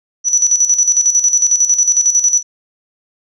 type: tone with tremolo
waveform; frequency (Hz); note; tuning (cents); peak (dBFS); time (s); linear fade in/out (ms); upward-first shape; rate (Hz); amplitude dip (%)
sine; 5920; F#8; 0; -7; 0.24-2.43; 50; square; 11; 65
effects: none